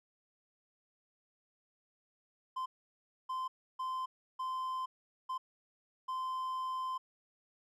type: tone bursts at uneven times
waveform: triangle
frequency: 1035 Hz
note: C6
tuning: 19 cents flat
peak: -33 dBFS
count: 6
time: 2.56-2.66 / 3.29-3.48 / 3.79-4.06 / 4.39-4.86 / 5.29-5.38 / 6.08-6.98 s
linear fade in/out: 10 ms
effects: none